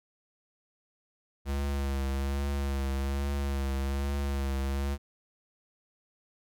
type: tone with vibrato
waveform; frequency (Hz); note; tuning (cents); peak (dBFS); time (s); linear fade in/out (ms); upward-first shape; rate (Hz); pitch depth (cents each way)
square; 69; C#2; -7; -29; 1.45-4.98; 50; triangle; 1.2; 41
effects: none